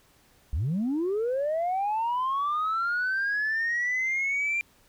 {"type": "linear sweep", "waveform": "sine", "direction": "up", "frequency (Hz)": [58.27, 2387], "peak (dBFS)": -23, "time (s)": [0.53, 4.61], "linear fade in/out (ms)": 0, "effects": ["tanh soft clip ceiling -22 dBFS", "pink hiss -61 dBFS RMS until 4.88 s"]}